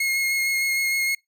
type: tone with vibrato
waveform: 40% pulse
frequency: 2156 Hz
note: C#7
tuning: 49 cents flat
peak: -20 dBFS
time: 0-1.15 s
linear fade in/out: 5 ms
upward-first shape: sine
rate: 6.5 Hz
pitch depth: 13 cents each way
effects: noise-tail reverb RT60 0.2 s tail -25 dB re dry